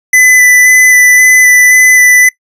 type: tone with vibrato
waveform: square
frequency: 2000 Hz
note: B6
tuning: 21 cents sharp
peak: -3 dBFS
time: 0.13-2.29 s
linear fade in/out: 5 ms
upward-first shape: square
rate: 1.9 Hz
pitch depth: 9 cents each way
effects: noise-tail reverb RT60 0.1 s tail -20 dB re dry + resampled to 32000 Hz